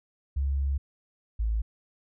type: tone pair in turn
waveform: sine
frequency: 69 / 54.77 Hz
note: C#2 / A1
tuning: -7 / -7 cents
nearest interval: major third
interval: 400 cents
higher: first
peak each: -24 dBFS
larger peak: neither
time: 0.36-0.78 / 1.39-1.62 s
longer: first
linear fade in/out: 10 ms
effects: none